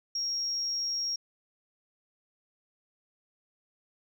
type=tone; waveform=sine; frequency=5588 Hz; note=F8; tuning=in tune; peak=-28 dBFS; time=0.15-1.16 s; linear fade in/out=5 ms; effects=tanh soft clip ceiling -24 dBFS